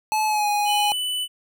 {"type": "tone with pitch glide", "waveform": "square", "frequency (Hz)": [862, 828.3], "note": ["A5", "G#5"], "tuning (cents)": [-36, -5], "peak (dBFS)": -20, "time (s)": [0.12, 0.92], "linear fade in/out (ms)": 0, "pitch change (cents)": -69, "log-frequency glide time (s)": [0.26, 0.48]}
{"type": "tone", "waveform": "square", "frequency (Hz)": 2987, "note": "F#7", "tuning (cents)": 16, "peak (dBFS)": -24, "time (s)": [0.65, 1.28], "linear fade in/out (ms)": 50}
{"effects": []}